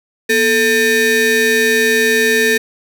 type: ring-modulated tone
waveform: 35% pulse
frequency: 680 Hz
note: F5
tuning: 46 cents flat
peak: -6 dBFS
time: 0.29-2.58 s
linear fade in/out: 10 ms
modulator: 1120 Hz
effects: none